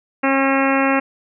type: harmonic tone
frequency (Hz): 271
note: C#4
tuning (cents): -39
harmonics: 1 / 2 / 3 / 4 / 5 / 6 / 7 / 8 / 9 / 10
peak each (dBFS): -18 / -21 / -23 / -24 / -25 / -26 / -26 / -27 / -28 / -28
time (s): 0.23-1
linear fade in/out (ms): 10
effects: none